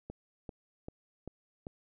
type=click train; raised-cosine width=2 ms; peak=-28 dBFS; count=5; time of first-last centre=0.1-1.669 s; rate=2.55 Hz; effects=none